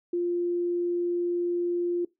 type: tone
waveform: sine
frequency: 349.2 Hz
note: F4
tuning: in tune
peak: -24 dBFS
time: 0.13-2.05 s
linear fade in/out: 5 ms
effects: noise-tail reverb RT60 0.2 s tail -22 dB re dry